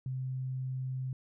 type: tone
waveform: sine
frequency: 130 Hz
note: C3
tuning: 11 cents flat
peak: -33 dBFS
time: 0.06-1.13 s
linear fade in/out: 2 ms
effects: none